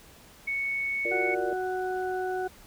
sine tone, 2217 Hz, C#7, in tune, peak -27 dBFS, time 0.47-1.35 s, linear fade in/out 10 ms
sine chord, Bb major, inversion second, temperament equal, 349.2 / 466.2 / 587.3 Hz, F4 / Bb4 / D5, 0 / 0 / 0 cents, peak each -34 dBFS, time 1.05-1.53 s, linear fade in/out 2 ms
harmonic tone, 370.5 Hz, F#4, 2 cents sharp, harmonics 1 / 2 / 4, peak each -30 / -32 / -38 dBFS, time 1.11-2.48 s, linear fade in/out 10 ms
effects pink hiss -53 dBFS RMS until 2.66 s

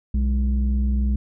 sine tone pair together, 62.18 / 209 Hz, B1 / G#3, +12 / +11 cents, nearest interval octave + major sixth, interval 2099 cents, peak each -17 / -25 dBFS, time 0.14-1.16 s, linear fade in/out 5 ms, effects tanh soft clip ceiling -13 dBFS

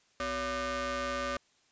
sawtooth ring-modulated tone, 315 Hz, D#4, 21 cents sharp, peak -25 dBFS, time 0.2-1.37 s, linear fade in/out 2 ms, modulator 882 Hz, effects white hiss -68 dBFS RMS until 1.71 s + resampled to 16000 Hz

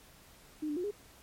sine tone with pitch steps, 305.3 / 294.6 / 357.6 / 412.3 Hz, D#4 / D4 / F4 / G#4, -33 / +6 / +41 / -13 cents, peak -32 dBFS, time 0.62-0.912 s, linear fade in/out 10 ms, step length 73 ms, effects pink hiss -58 dBFS RMS until 1.22 s + MP3 64 kbps

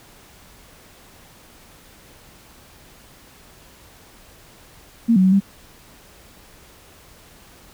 sine tone with pitch steps, 230.7 / 186.6 / 188.2 / 197 Hz, A#3 / F#3 / F#3 / G3, -18 / +15 / +30 / +9 cents, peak -11 dBFS, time 5.08-5.404 s, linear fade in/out 20 ms, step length 81 ms, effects pink hiss -48 dBFS RMS until 7.73 s

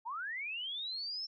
sine linear sweep, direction up, 859 to 5390 Hz, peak -37 dBFS, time 0.05-1.27 s, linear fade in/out 20 ms, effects none

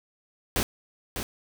pink noise with echo, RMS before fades -25 dBFS, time 0.56-0.63 s, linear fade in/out 0 ms, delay 600 ms, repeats 1, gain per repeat -7 dB, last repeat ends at 1.23 s, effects none

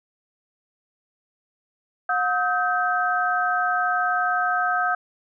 sine tone cluster, 721 / 1275 / 1556 Hz, F#5 / D#6 / G6, -45 / +42 / -13 cents, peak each -24 dBFS, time 2.09-4.95 s, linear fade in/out 5 ms, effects none

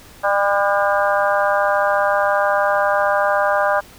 harmonic tone with a mistuned harmonic, 200.4 Hz, G3, 38 cents sharp, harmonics 3 / 4 / 5 / 6 / 7 / 8, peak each -18 / -21 / -23 / -23 / -24 / -24 dBFS, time 0.23-3.81 s, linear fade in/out 20 ms, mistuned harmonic 7, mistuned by +41 cents, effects pink hiss -44 dBFS RMS until 3.98 s

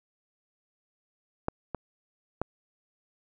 clicks, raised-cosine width 1 ms, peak -13 / -18 / -14 dBFS, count 3, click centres 1.484 / 1.747 / 2.416 s, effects none

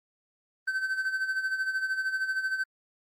triangle tone with tremolo, 1539 Hz, G6, 32 cents flat, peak -23 dBFS, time 0.67-2.64 s, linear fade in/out 10 ms, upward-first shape sine, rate 13 Hz, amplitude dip 65%, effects Opus 24 kbps

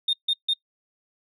sine tone bursts, 3665 Hz, A#7, 30 cents flat, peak -18 dBFS, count 3, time 0.08-0.536 s, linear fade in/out 5 ms, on 52 ms, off 150 ms, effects noise-tail reverb RT60 0.1 s tail -22 dB re dry + tanh soft clip ceiling -16 dBFS

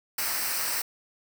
white noise with comb filter, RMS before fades -29 dBFS, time 0.18-0.82 s, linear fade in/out 5 ms, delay 0.29 ms, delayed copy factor -0.65, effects none

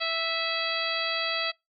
harmonic tone with a mistuned harmonic, 659.3 Hz, E5, in tune, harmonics 1 / 2 / 3 / 4 / 5 / 6 / 7, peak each -34 / -34 / -34 / -34 / -34 / -34 / -34 dBFS, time 0-1.52 s, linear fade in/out 20 ms, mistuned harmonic 4, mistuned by -29 cents, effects noise-tail reverb RT60 0.2 s tail -25 dB re dry

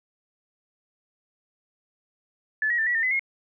sine tone with pitch steps, 1733 / 1904 / 1781 / 1936 / 1814 / 2022 / 2153 Hz, A6 / A#6 / A6 / B6 / A#6 / B6 / C7, -27 / +36 / +21 / -35 / -48 / +40 / +49 cents, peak -21 dBFS, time 2.62-3.194 s, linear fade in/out 2 ms, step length 82 ms, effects none

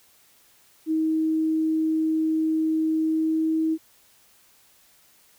sine tone with pitch glide, 317 to 319.2 Hz, D#4 to D#4, +32 to +44 cents, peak -20 dBFS, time 0.86-3.78 s, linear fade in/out 50 ms, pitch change +12 cents, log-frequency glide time 2.97-3.6 s, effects white hiss -58 dBFS RMS until 5.38 s

